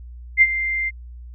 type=tone with ADSR envelope; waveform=sine; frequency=2093 Hz; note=C7; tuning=in tune; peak=-7 dBFS; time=0.37-0.91 s; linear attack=46 ms; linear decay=45 ms; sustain=-13 dB; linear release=32 ms; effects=added 60 Hz sine -35 dBFS peak until 1.34 s